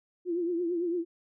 sine tone with vibrato, 345.5 Hz, F4, 19 cents flat, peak -27 dBFS, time 0.25-1.05 s, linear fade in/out 50 ms, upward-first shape triangle, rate 8.9 Hz, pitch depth 94 cents each way, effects none

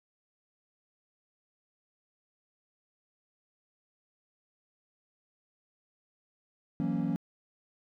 triangle chord, F# dominant seventh, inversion third, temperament equal, 164.81 / 185 / 233.1 / 277.2 Hz, E3 / F#3 / A#3 / C#4, 0 / 0 / 0 / 0 cents, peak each -31 dBFS, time 6.8-7.16 s, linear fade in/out 0 ms, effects tanh soft clip ceiling -20 dBFS

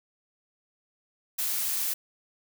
blue noise, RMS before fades -29 dBFS, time 1.38-1.94 s, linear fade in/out 10 ms, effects none

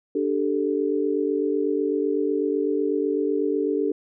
sine chord, D suspended fourth, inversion none, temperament equal, 293.7 / 392 / 440 Hz, D4 / G4 / A4, 0 / 0 / 0 cents, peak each -25 dBFS, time 0.15-3.92 s, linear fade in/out 5 ms, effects none

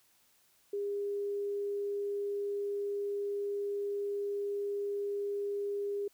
sine tone, 404.9 Hz, G#4, 44 cents flat, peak -32 dBFS, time 0.73-6.08 s, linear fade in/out 5 ms, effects white hiss -68 dBFS RMS until 6.13 s

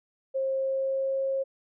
sine tone with pitch glide, 534 to 538.6 Hz, C5 to C#5, +35 to -50 cents, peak -25 dBFS, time 0.34-1.44 s, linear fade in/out 20 ms, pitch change +15 cents, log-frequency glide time 0.55-1.19 s, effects none

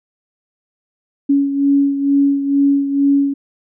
sine beating tone pair, 279.6 / 281.8 Hz, C#4 / C#4, +15 / +29 cents, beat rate 2.2 Hz, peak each -12 / -19 dBFS, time 1.29-3.34 s, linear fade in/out 10 ms, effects none

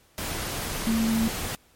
sine tone in noise, 224.7 Hz, A3, 37 cents sharp, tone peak -21 dBFS, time 0.87-1.28 s, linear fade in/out 0 ms, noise pink, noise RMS -31 dBFS, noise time 0.18-1.55 s, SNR +7 dB, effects pink hiss -60 dBFS RMS until 1.75 s + MP3 64 kbps

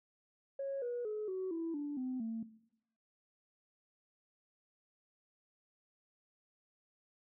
sine tone with pitch steps, 549 / 483.5 / 425.8 / 375 / 330.2 / 290.8 / 256.1 / 225.6 Hz, C#5 / B4 / G#4 / F#4 / E4 / D4 / C4 / A3, -17 / -37 / +43 / +23 / +3 / -17 / -37 / +44 cents, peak -35 dBFS, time 0.59-2.43 s, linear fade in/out 5 ms, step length 230 ms, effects noise-tail reverb RT60 0.8 s tail -17 dB re dry + tanh soft clip ceiling -32 dBFS

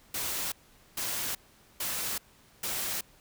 white noise bursts, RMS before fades -33 dBFS, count 4, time 0.14-3.01 s, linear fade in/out 5 ms, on 380 ms, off 450 ms, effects pink hiss -60 dBFS RMS until 3.2 s

